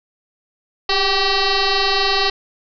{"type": "tone with frequency modulation", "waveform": "sine", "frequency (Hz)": 1928, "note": "B6", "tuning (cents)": -42, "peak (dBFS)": -14, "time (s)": [0.89, 2.3], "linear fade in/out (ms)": 5, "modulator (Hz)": 388, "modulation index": 7.3, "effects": []}